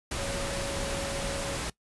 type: tone in noise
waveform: sine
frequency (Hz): 555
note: C#5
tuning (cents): +2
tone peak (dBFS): -35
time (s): 0.18-1.57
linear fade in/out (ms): 5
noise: pink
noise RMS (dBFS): -33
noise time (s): 0.11-1.7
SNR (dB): -5
effects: noise-tail reverb RT60 0.1 s tail -20 dB re dry + resampled to 24000 Hz